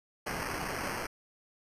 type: noise with sample-and-hold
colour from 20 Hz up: violet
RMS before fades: -36 dBFS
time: 0.26-1.07 s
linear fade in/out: 10 ms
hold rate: 3675 Hz
effects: resampled to 32000 Hz